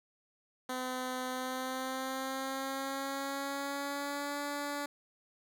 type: tone with pitch glide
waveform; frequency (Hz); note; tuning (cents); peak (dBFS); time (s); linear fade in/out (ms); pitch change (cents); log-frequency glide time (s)
10% pulse; 255 to 287.9; C4 to D4; -44 to -34; -27; 0.69-4.86; 5; +210; 1.28-4.4
effects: none